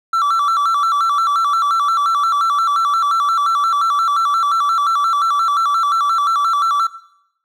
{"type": "tone with vibrato", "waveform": "triangle", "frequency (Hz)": 1244.5, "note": "D#6", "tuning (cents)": 0, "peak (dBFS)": -11, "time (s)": [0.13, 6.87], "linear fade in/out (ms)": 5, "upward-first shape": "square", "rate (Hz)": 5.7, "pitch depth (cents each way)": 130, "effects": ["noise-tail reverb RT60 0.8 s tail -17 dB re dry"]}